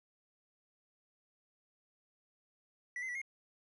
triangle tone with pitch steps, 1960 / 2058 / 1954 / 2142 Hz, B6 / C7 / B6 / C7, -14 / -29 / -19 / +40 cents, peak -36 dBFS, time 2.96-3.216 s, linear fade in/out 2 ms, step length 64 ms, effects resampled to 24000 Hz

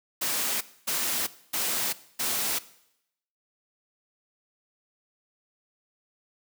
white noise bursts, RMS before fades -28 dBFS, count 4, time 0.21-2.59 s, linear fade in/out 10 ms, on 400 ms, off 260 ms, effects noise-tail reverb RT60 0.8 s tail -18 dB re dry + high-pass 150 Hz 12 dB/octave

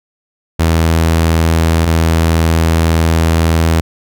sawtooth tone pair in turn, 81.8 / 81.8 Hz, E2 / E2, -13 / -13 cents, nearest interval unison, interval 0 cents, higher neither, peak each -5 dBFS, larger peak neither, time 0.59-1.86 / 1.86-3.81 s, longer second, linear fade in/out 10 ms, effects none

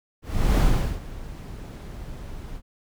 brown noise with ADSR envelope, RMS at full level -17 dBFS, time 0.22-2.62 s, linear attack 360 ms, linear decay 410 ms, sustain -19 dB, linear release 61 ms, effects none

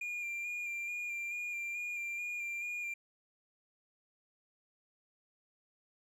triangle tone with vibrato, 2403 Hz, D7, 39 cents sharp, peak -35 dBFS, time 0.01-2.94 s, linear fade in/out 5 ms, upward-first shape square, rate 2.3 Hz, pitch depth 20 cents each way, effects none

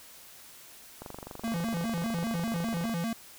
click train, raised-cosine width 1 ms, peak -26 dBFS, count 46, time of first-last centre 1.02-2.895 s, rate 24 Hz
square tone with vibrato, 196.6 Hz, G3, 5 cents sharp, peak -30 dBFS, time 1.44-3.13 s, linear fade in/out 2 ms, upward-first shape square, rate 5 Hz, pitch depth 260 cents each way
effects white hiss -51 dBFS RMS until 3.38 s

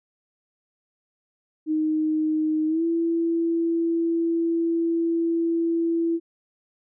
sine tone with pitch glide, 311.1 to 333.4 Hz, D#4 to E4, 0 to +20 cents, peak -20 dBFS, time 1.66-6.2 s, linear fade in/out 50 ms, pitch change +120 cents, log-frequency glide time 2.67-2.84 s, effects none

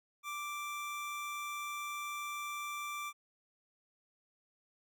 25% pulse tone, 1174.7 Hz, D6, in tune, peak -35 dBFS, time 0.23-3.13 s, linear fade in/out 50 ms, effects none

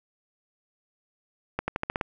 accelerating click train, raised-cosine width 0.5 ms, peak -12 dBFS, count 7, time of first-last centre 1.59-2.012 s, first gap 90 ms, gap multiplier 0.9, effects none

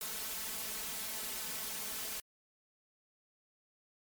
white noise with comb filter, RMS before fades -40 dBFS, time 0.01-2.2 s, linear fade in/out 2 ms, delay 4.6 ms, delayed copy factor +1, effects MP3 96 kbps

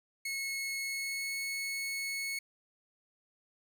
sawtooth tone with pitch glide, 2185 to 2199 Hz, C#7 to C#7, -26 to -14 cents, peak -31 dBFS, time 0.25-2.39 s, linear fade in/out 5 ms, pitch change +12 cents, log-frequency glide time 0.85-1.37 s, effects none

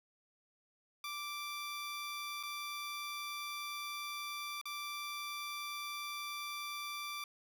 15% pulse tone with dropouts, 1173 Hz, D6, 2 cents flat, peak -34 dBFS, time 1.04-7.24 s, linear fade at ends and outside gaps 2 ms, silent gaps 2.429-2.434 / 4.614-4.655 s, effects none

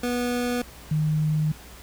25% pulse / sine tone pair in turn, 244.3 / 153.9 Hz, B3 / D#3, -19 / -19 cents, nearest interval minor sixth, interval 800 cents, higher first, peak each -20 dBFS, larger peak neither, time 0.03-0.62 / 0.91-1.52 s, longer second, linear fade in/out 5 ms, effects added 60 Hz sine -46 dBFS peak until 1.82 s + pink hiss -46 dBFS RMS until 1.82 s

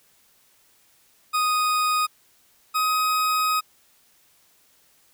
40% pulse tone pair in turn, 1244.5 / 1259 Hz, D#6 / D#6, 0 / +20 cents, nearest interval unison, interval 20 cents, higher second, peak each -19 dBFS, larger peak neither, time 1.33-2.07 / 2.74-3.61 s, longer second, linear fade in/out 20 ms, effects white hiss -60 dBFS RMS until 5.13 s

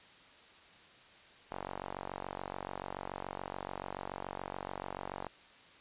sawtooth tone with band-pass filter, 46.98 Hz, F#1, 27 cents sharp, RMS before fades -43 dBFS, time 1.51-5.28 s, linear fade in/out 0 ms, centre 860 Hz, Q 1.7, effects white hiss -58 dBFS RMS until 5.8 s + resampled to 8000 Hz

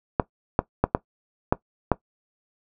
clicks, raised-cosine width 1 ms, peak -3 dBFS, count 6, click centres 0.198 / 0.591 / 0.84 / 0.949 / 1.525 / 1.917 s, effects noise-tail reverb RT60 0.1 s tail -18 dB re dry

